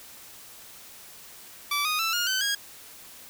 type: tone with pitch steps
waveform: 15% pulse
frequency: 1157 / 1240 / 1329 / 1424.4 / 1526.7 / 1636.2 Hz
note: D6 / D#6 / E6 / F6 / G6 / G#6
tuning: -26 / -6 / +14 / +34 / -46 / -26 cents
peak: -18 dBFS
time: 1.71-2.55 s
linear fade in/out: 5 ms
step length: 140 ms
effects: white hiss -47 dBFS RMS until 3.29 s